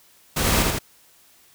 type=noise with echo; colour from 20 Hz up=pink; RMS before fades=-22 dBFS; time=0.36-0.63 s; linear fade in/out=10 ms; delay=80 ms; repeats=2; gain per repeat=-2 dB; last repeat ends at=0.79 s; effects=white hiss -55 dBFS RMS until 1.54 s